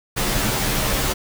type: noise with comb filter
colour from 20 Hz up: pink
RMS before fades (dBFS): -21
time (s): 0.16-1.14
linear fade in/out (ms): 20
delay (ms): 12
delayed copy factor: -0.9
effects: none